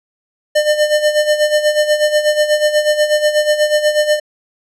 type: tone with tremolo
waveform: square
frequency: 602 Hz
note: D5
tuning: 43 cents sharp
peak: -9 dBFS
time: 0.55-4.2 s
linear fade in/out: 10 ms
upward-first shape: sine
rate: 8.2 Hz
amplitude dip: 70%
effects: low-pass 10000 Hz 12 dB/octave